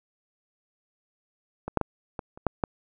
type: clicks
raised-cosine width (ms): 1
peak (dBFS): -18 / -7 / -11 / -18 / -30 / -8 / -10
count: 7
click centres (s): 1.68 / 1.773 / 1.813 / 2.192 / 2.375 / 2.467 / 2.638
effects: none